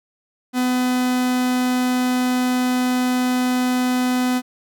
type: tone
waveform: 45% pulse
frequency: 251.2 Hz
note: B3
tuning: 30 cents sharp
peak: -17 dBFS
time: 0.53-4.42 s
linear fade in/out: 50 ms
effects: none